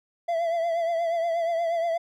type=tone with vibrato; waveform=triangle; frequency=672 Hz; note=E5; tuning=33 cents sharp; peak=-21 dBFS; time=0.28-1.98 s; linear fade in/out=10 ms; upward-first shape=triangle; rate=8.4 Hz; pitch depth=57 cents each way; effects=none